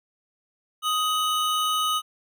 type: tone pair together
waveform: square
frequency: 1250.4 / 2974 Hz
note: D#6 / F#7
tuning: +8 / +8 cents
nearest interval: octave + minor third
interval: 1500 cents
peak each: -24 / -28 dBFS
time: 0.82-2.02 s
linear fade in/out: 50 ms
effects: none